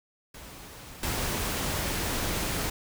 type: noise with level steps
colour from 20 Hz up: pink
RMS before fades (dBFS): -45 / -30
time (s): 0.34-2.7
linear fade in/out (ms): 5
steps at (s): 1.03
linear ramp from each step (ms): 2
effects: none